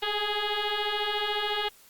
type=tone with frequency modulation; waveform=sine; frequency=1241 Hz; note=D#6; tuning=5 cents flat; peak=-26 dBFS; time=0.02-1.69 s; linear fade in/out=10 ms; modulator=416 Hz; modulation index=5.9; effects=white hiss -56 dBFS RMS until 1.89 s + Opus 48 kbps